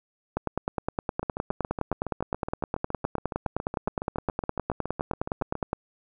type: two click trains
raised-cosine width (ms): 1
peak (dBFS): -17 / -12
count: 32 / 53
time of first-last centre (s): 1.23-5.554 / 0.37-5.731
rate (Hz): 7.17 / 9.7
effects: none